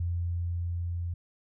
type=tone with level ramp; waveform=sine; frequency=86.4 Hz; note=F2; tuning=18 cents flat; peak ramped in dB=-27 to -30 dBFS; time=0-1.14 s; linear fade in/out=5 ms; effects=none